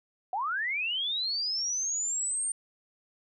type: linear sweep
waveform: sine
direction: up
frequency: 707 to 8870 Hz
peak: -28 dBFS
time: 0.33-2.52 s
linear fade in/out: 2 ms
effects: none